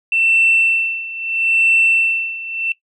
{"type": "tone with tremolo", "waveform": "sine", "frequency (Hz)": 2684, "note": "E7", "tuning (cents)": 31, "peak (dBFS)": -9, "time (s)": [0.12, 2.72], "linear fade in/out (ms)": 2, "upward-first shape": "sine", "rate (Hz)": 0.76, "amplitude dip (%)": 85, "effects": ["noise-tail reverb RT60 0.1 s tail -18 dB re dry", "tanh soft clip ceiling -5 dBFS"]}